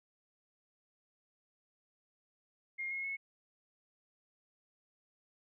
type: tone with pitch steps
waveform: sine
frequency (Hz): 2130 / 2160 / 2190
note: C7 / C#7 / C#7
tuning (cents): +30 / -45 / -22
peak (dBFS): -36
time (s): 2.78-3.17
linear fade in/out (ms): 20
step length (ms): 130
effects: none